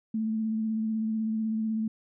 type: tone with vibrato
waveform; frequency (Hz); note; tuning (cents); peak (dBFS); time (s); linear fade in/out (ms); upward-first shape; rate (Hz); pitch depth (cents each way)
sine; 220; A3; 0; -26; 0.14-1.88; 5; sine; 16; 23
effects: none